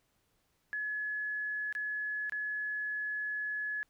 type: tone with dropouts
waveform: sine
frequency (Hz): 1701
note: G#6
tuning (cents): +41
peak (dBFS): -33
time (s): 0.73-3.83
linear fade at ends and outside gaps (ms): 0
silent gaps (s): 1.726-1.751 / 2.296-2.322
effects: pink hiss -75 dBFS RMS until 3.89 s